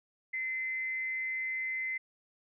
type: tone with frequency modulation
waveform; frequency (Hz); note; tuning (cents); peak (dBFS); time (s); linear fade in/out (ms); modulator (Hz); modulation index
sine; 2060; C7; -28; -32; 0.33-1.98; 10; 275; 0.22
effects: none